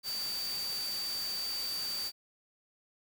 sine tone in noise, 4619 Hz, D8, 30 cents flat, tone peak -34 dBFS, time 0.03-2.12 s, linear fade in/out 50 ms, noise white, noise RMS -42 dBFS, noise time 0.03-2.12 s, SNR +5 dB, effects none

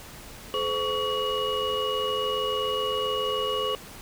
sine tone cluster, 427 / 514 / 1126 / 2901 Hz, G#4 / C5 / C#6 / F#7, +48 / -31 / +27 / -35 cents, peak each -29 dBFS, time 0.54-3.75 s, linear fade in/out 0 ms, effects tanh soft clip ceiling -19 dBFS + pink hiss -44 dBFS RMS until 4.01 s

